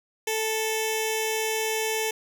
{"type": "tone with notch filter", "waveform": "10% pulse", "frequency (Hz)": 439.6, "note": "A4", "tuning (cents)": -2, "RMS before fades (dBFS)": -27, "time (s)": [0.27, 2.11], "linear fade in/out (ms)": 5, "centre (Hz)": 1300, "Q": 0.79, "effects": []}